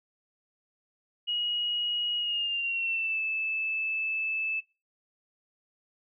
sine tone with pitch glide, 2895 to 2624 Hz, F#7 to E7, -38 to -9 cents, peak -27 dBFS, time 1.27-4.61 s, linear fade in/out 20 ms, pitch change -171 cents, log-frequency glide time 2.18-3.2 s, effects noise-tail reverb RT60 0.3 s tail -21 dB re dry

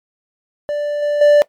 triangle tone with level steps, 587.3 Hz, D5, in tune, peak -15 / -12 / -4 dBFS, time 0.69-1.42 s, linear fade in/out 0 ms, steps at 1.02 / 1.21 s, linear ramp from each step 5 ms, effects noise-tail reverb RT60 0.1 s tail -19 dB re dry + MP3 96 kbps

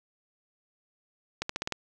accelerating click train, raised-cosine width 0.2 ms, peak -13 dBFS, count 6, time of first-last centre 1.42-1.723 s, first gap 74 ms, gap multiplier 0.9, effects none

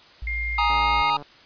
sine tone, 56.9 Hz, A#1, 41 cents flat, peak -28 dBFS, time 0.22-1.02 s, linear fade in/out 5 ms
sine tone with pitch glide, 2116 to 2138 Hz, C7 to C7, +19 to +37 cents, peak -26 dBFS, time 0.27-1.1 s, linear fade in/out 2 ms, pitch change +18 cents, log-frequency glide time 0.76-0.91 s
square chord, Ab suspended second, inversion none, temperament just, 830.6 / 934.4 / 1245.9 Hz, Ab5 / Bb5 / Eb6, 0 / +4 / +2 cents, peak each -26 / -24 / -24 dBFS, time 0.58-1.17 s, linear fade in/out 5 ms
click train, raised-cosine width 1 ms, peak -26 dBFS, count 77, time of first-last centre 0.7-1.224 s, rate 145 Hz
effects white hiss -50 dBFS RMS until 1.45 s + resampled to 11025 Hz

